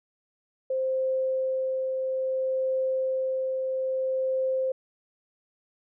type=tone with tremolo; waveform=sine; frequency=523.3 Hz; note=C5; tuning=in tune; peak=-23 dBFS; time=0.7-4.72 s; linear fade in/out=5 ms; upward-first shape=triangle; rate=0.6 Hz; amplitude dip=30%; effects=none